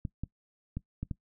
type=clicks; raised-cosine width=5 ms; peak=-22 dBFS; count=5; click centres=0.052 / 0.236 / 0.77 / 1.03 / 1.112 s; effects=noise-tail reverb RT60 0.1 s tail -20 dB re dry

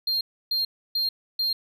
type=tone bursts; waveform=triangle; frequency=4202 Hz; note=C8; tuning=7 cents sharp; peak=-21 dBFS; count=4; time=0.07-1.53 s; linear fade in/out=5 ms; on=140 ms; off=300 ms; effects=none

